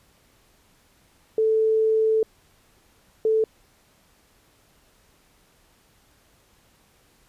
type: tone bursts at uneven times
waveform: sine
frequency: 440 Hz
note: A4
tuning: in tune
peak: -17 dBFS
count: 2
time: 1.38-2.23 / 3.25-3.44 s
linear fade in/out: 2 ms
effects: pink hiss -60 dBFS RMS until 7.28 s + resampled to 32000 Hz